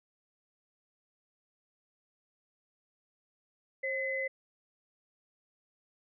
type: tone pair together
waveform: sine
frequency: 534.9 / 2030 Hz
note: C5 / B6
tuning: +38 / +47 cents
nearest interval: octave + major seventh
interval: 2309 cents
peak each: -35 / -33 dBFS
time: 3.83-4.28 s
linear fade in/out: 10 ms
effects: none